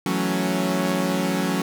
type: chord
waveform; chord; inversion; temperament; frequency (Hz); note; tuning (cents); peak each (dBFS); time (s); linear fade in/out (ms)
sawtooth; F# minor seventh; third; equal; 164.81 / 185 / 220 / 277.2; E3 / F#3 / A3 / C#4; 0 / 0 / 0 / 0; -26 / -20 / -25 / -22; 0.06-1.62; 2
effects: none